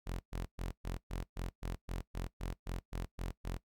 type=tone bursts; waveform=sawtooth; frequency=43.86 Hz; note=F1; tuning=8 cents sharp; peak=-33 dBFS; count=14; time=0.06-3.58 s; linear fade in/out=20 ms; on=140 ms; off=120 ms; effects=noise-tail reverb RT60 0.1 s tail -19 dB re dry